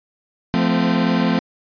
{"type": "chord", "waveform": "40% pulse", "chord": "F major", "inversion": "none", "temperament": "equal with one note detuned", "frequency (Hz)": [174.61, 220, 257.9], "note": ["F3", "A3", "C4"], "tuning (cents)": [0, 0, -25], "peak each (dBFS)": -19, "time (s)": [0.54, 1.39], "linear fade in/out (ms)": 0, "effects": ["resampled to 11025 Hz"]}